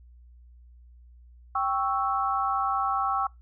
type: chord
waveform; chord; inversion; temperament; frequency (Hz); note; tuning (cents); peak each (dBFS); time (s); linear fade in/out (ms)
sine; C# diminished; second; equal; 784 / 1108.7 / 1318.5; G5 / C#6 / E6; 0 / 0 / 0; -28; 1.55-3.27; 5
effects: noise-tail reverb RT60 0.2 s tail -24 dB re dry + added 60 Hz sine -49 dBFS peak until 3.41 s